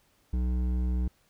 sine tone with hard clipping, 61.74 Hz, B1, in tune, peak -27 dBFS, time 0.33-1.08 s, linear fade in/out 5 ms, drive 10 dB, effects pink hiss -67 dBFS RMS until 1.29 s

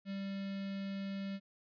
square tone with notch filter, 196 Hz, G3, in tune, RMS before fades -40 dBFS, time 0.05-1.4 s, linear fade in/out 50 ms, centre 910 Hz, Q 0.86, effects resampled to 11025 Hz

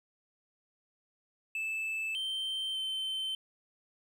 triangle tone with pitch steps, 2629 / 3121 / 3089 Hz, E7 / G7 / G7, -5 / -8 / -26 cents, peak -31 dBFS, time 1.55-3.35 s, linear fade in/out 2 ms, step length 600 ms, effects none

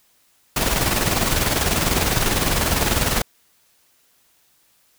pink noise with tremolo, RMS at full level -18 dBFS, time 0.56-3.22 s, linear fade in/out 5 ms, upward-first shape square, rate 20 Hz, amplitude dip 45%, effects white hiss -60 dBFS RMS until 4.98 s

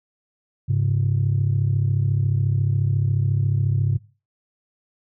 sine tone pair together, 101.74 / 135.9 Hz, G#2 / C#3, -35 / -34 cents, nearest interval perfect fourth, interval 501 cents, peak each -19 dBFS, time 0.68-3.98 s, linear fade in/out 20 ms, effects noise-tail reverb RT60 0.3 s tail -18 dB re dry + tanh soft clip ceiling -12 dBFS

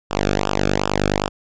sawtooth tone with flanger, 49.63 Hz, G1, 22 cents sharp, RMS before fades -20 dBFS, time 0.1-1.29 s, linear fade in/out 20 ms, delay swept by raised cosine 0.47 to 1.03 ms, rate 2.6 Hz, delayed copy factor -1, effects resampled to 16000 Hz

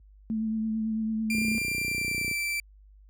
sine tone with vibrato, 219.9 Hz, A3, 1 cent flat, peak -26 dBFS, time 0.3-1.58 s, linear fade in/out 0 ms, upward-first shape triangle, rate 9 Hz, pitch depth 27 cents each way
40% pulse tone with pitch glide, 2383 to 2338 Hz, D7 to D7, +25 to -8 cents, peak -27 dBFS, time 1.3-2.6 s, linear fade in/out 2 ms, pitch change -33 cents, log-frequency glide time 1.5-2.33 s
click train, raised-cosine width 3 ms, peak -24 dBFS, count 30, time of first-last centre 1.35-2.313 s, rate 30.1 Hz
effects added 50 Hz sine -46 dBFS peak until 3.09 s + high-pass 60 Hz 12 dB/octave

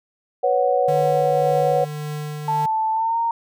sine chord, B suspended second, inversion none, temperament equal, 493.9 / 554.4 / 740 Hz, B4 / C#5 / F#5, 0 / 0 / 0 cents, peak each -20 dBFS, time 0.43-1.85 s, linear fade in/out 10 ms
square tone with tremolo, 150 Hz, D3, 37 cents sharp, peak -26 dBFS, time 0.88-2.66 s, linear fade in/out 5 ms, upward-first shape triangle, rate 1.8 Hz, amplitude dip 30%
sine tone with pitch glide, 880 to 924.3 Hz, A5 to A#5, 0 to -15 cents, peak -18 dBFS, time 2.48-3.31 s, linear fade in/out 2 ms, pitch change +85 cents, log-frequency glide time 2.92-3.18 s
effects none

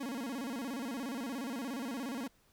40% pulse tone with vibrato, 253.7 Hz, B3, 47 cents sharp, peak -36 dBFS, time 0-2.28 s, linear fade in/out 10 ms, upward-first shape square, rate 17 Hz, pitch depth 160 cents each way, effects pink hiss -69 dBFS RMS until 2.52 s

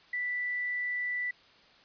sine tone, 1973 Hz, B6, 2 cents flat, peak -30 dBFS, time 0.13-1.31 s, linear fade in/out 5 ms, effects white hiss -59 dBFS RMS until 1.84 s + resampled to 11025 Hz

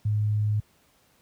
sine tone, 105.6 Hz, G#2, 29 cents sharp, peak -21 dBFS, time 0.05-0.6 s, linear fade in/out 5 ms, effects pink hiss -63 dBFS RMS until 1.21 s + high-pass 60 Hz 12 dB/octave

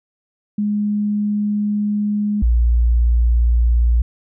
sine tone pair in turn, 207.8 / 58.67 Hz, G#3 / A#1, +1 / +12 cents, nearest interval octave + minor seventh, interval 2189 cents, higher first, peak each -16 / -11 dBFS, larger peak second, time 0.58-2.42 / 2.42-4.02 s, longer first, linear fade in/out 5 ms, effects none

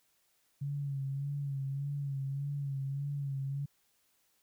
sine tone with vibrato, 139.5 Hz, C#3, 11 cents sharp, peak -33 dBFS, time 0.61-3.66 s, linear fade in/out 10 ms, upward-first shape sine, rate 1.7 Hz, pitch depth 46 cents each way, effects white hiss -73 dBFS RMS until 4.42 s

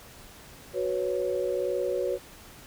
sine chord, F# suspended fourth, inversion none, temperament just, 370 / 493.3 / 555 Hz, F#4 / B4 / C#5, 0 / -2 / +2 cents, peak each -30 dBFS, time 0.73-2.19 s, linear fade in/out 50 ms, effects pink hiss -49 dBFS RMS until 2.66 s

